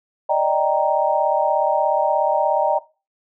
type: chord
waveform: sine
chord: Eb major seventh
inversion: third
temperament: equal with one note detuned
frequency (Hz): 587.3 / 624.1 / 784 / 932.3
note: D5 / Eb5 / G5 / Bb5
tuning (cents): 0 / +5 / 0 / 0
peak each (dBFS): -21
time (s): 0.29-2.79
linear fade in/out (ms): 10
effects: noise-tail reverb RT60 0.3 s tail -19 dB re dry